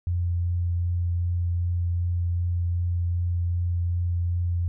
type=tone with vibrato; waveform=sine; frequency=87.2 Hz; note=F2; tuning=2 cents flat; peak=-22 dBFS; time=0.07-4.68 s; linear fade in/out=0 ms; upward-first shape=triangle; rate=2.6 Hz; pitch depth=12 cents each way; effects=none